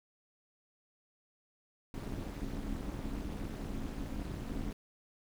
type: noise with amplitude modulation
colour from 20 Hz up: brown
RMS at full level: -35 dBFS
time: 1.94-4.73 s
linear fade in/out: 2 ms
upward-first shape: sine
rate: 242 Hz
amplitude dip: 100%
effects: none